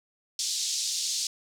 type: band-pass noise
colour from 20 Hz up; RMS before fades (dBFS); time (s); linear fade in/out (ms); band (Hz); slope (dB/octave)
white; -30; 0.39-1.27; 2; 3900 to 7000; 24
effects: none